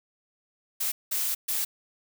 blue noise bursts at uneven times, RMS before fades -28 dBFS, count 3, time 0.8-0.92 / 1.11-1.35 / 1.48-1.65 s, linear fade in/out 10 ms, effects none

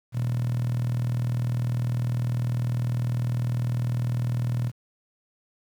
10% pulse tone with high-pass filter, 40 Hz, D#1, 49 cents sharp, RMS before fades -26 dBFS, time 0.12-4.72 s, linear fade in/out 50 ms, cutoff 120 Hz, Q 8.7, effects 9-bit

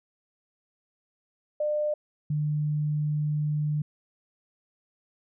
sine tone pair in turn, 600 / 150 Hz, D5 / D3, +37 / +37 cents, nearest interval 2 octaves, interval 2400 cents, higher first, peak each -24 dBFS, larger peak neither, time 1.6-1.94 / 2.3-3.82 s, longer second, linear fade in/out 5 ms, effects none

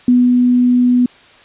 sine tone with ADSR envelope, 246.9 Hz, B3, in tune, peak -6 dBFS, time 0.08-1.06 s, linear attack 3 ms, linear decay 220 ms, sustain -2 dB, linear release 4 ms, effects white hiss -44 dBFS RMS until 1.44 s + resampled to 8000 Hz

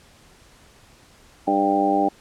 harmonic tone with a mistuned harmonic, 99.6 Hz, G2, 28 cents sharp, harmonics 2 / 3 / 4 / 5 / 6 / 7 / 8, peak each -29 / -22 / -27 / -31 / -26 / -30 / -20 dBFS, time 1.47-2.09 s, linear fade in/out 10 ms, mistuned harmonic 8, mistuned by -19 cents, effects pink hiss -52 dBFS RMS until 2.2 s + low-pass 10000 Hz 12 dB/octave

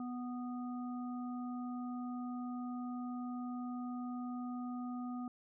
harmonic tone, 246.9 Hz, B3, in tune, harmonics 1 / 3 / 5, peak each -39 / -50 / -51 dBFS, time 0-5.28 s, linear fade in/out 2 ms, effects none

